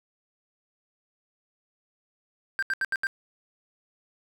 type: tone bursts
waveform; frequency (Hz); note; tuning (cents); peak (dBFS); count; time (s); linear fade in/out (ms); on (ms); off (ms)
triangle; 1576; G6; +9; -22; 5; 2.59-3.069; 0; 35; 76
effects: none